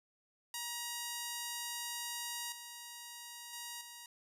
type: tone with level steps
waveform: 5% pulse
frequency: 950 Hz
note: A#5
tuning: 33 cents sharp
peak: -27 / -35 / -31 / -37 dBFS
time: 0.54-4.06 s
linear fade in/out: 2 ms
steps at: 2.52 / 3.53 / 3.81 s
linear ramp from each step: 2 ms
effects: none